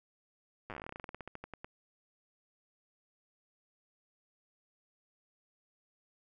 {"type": "slowing click train", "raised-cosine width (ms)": 0.5, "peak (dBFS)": -28, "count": 25, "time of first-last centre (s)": [0.7, 1.645], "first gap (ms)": 8, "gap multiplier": 1.12, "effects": []}